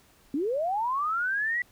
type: linear sweep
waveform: sine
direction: up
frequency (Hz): 259.7 to 1975.5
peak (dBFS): -25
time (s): 0.34-1.62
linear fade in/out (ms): 2
effects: pink hiss -60 dBFS RMS until 1.71 s